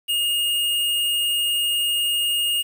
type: tone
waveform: square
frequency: 2848 Hz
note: F7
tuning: 33 cents sharp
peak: -20 dBFS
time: 0.08-2.63 s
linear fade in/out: 20 ms
effects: 8-bit